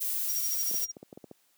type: noise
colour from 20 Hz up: violet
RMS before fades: -31 dBFS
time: 0-0.86 s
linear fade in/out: 20 ms
type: tone with tremolo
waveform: triangle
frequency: 5700 Hz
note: F8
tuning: 34 cents sharp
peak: -29 dBFS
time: 0.28-0.92 s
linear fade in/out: 20 ms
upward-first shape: sine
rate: 13 Hz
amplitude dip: 90%
type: clicks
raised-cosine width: 2 ms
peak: -29 dBFS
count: 8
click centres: 0.713 / 0.743 / 0.968 / 1.029 / 1.128 / 1.175 / 1.242 / 1.313 s
effects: white hiss -68 dBFS RMS until 1.57 s + high-pass 200 Hz 12 dB/octave